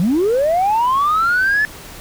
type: linear sweep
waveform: sine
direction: up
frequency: 160.8 to 1749 Hz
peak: -11 dBFS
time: 0-1.65 s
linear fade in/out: 0 ms
effects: tanh soft clip ceiling -10 dBFS + pink hiss -36 dBFS RMS until 2 s